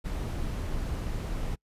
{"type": "noise", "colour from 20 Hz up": "brown", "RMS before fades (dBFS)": -32, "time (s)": [0.04, 1.56], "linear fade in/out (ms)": 20, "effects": ["noise-tail reverb RT60 0.1 s tail -26 dB re dry", "resampled to 32000 Hz"]}